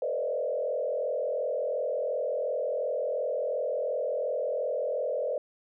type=tone with frequency modulation; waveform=sine; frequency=552 Hz; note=C#5; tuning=7 cents flat; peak=-27 dBFS; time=0.02-5.38 s; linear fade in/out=2 ms; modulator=42.8 Hz; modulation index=1.8; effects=none